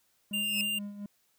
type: tone with tremolo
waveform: triangle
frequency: 203.9 Hz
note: G#3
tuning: 32 cents flat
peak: -33 dBFS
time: 0.31-1.06 s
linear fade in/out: 2 ms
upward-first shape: sine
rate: 4.3 Hz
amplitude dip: 60%
type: tone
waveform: square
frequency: 2794 Hz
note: F7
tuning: in tune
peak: -30 dBFS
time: 0.33-0.79 s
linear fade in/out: 10 ms
type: tone with exponential growth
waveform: sawtooth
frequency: 2587 Hz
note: E7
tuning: 33 cents flat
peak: -26 dBFS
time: 0.37-0.61 s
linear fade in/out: 1 ms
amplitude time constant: 51 ms
effects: white hiss -71 dBFS RMS until 1.38 s